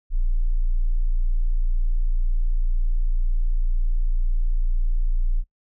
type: tone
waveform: sine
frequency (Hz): 29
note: A#0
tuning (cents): -8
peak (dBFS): -17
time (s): 0.1-5.44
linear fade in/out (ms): 50
effects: noise-tail reverb RT60 0.1 s tail -19 dB re dry